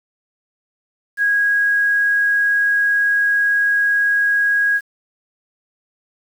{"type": "tone with quantisation", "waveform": "sine", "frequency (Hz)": 1647, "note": "G#6", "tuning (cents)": -15, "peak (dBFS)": -13, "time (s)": [1.17, 4.81], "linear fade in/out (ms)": 50, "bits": 7, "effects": []}